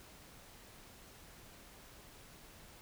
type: silence
effects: pink hiss -57 dBFS RMS until 2.81 s